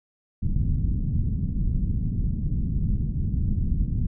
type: low-pass noise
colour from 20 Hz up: pink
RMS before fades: -24 dBFS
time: 0.42-4.07 s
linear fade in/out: 10 ms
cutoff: 200 Hz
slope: 24 dB/octave
effects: none